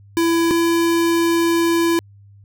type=tone pair in turn; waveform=square; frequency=333.9 / 336 Hz; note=E4 / E4; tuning=+22 / +33 cents; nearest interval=unison; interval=11 cents; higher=second; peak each=-15 dBFS; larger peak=neither; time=0.17-0.51 / 0.51-1.99 s; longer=second; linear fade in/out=0 ms; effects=added 100 Hz sine -43 dBFS peak until 2.44 s